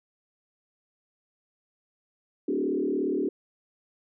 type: tone with frequency modulation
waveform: sine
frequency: 334.4 Hz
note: E4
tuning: 25 cents sharp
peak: -24 dBFS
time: 2.48-3.29 s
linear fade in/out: 5 ms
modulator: 37.2 Hz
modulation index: 2.2
effects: none